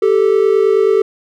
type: tone pair together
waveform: triangle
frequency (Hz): 390.7 / 440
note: G4 / A4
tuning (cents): -6 / 0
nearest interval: major second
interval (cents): 206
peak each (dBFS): -10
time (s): 0.02-1.02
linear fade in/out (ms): 5
effects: none